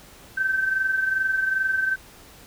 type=tone pair together; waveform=sine; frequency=1545.5 / 1568 Hz; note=G6 / G6; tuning=-25 / 0 cents; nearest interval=unison; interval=25 cents; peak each=-21 / -29 dBFS; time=0.37-1.96 s; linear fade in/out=10 ms; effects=pink hiss -48 dBFS RMS until 2.46 s